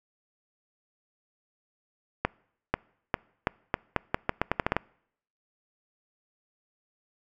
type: accelerating click train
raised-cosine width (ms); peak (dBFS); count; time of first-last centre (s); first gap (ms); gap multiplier
0.5; -8; 14; 2.25-4.766; 490; 0.82
effects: noise-tail reverb RT60 0.7 s tail -26 dB re dry